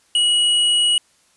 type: tone with tanh clipping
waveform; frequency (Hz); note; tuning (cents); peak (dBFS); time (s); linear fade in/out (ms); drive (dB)
sine; 2913; F#7; -28; -15; 0.15-0.98; 2; 16
effects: white hiss -58 dBFS RMS until 1.36 s + resampled to 24000 Hz